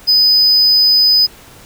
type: tone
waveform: triangle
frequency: 5000 Hz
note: D#8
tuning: 8 cents sharp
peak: -6 dBFS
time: 0.07-1.27 s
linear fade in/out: 20 ms
effects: pink hiss -40 dBFS RMS until 1.65 s